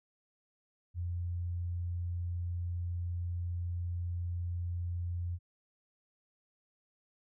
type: tone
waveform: sine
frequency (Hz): 87.31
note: F2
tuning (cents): 0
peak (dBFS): -33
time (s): 0.94-5.39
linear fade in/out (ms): 50
effects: none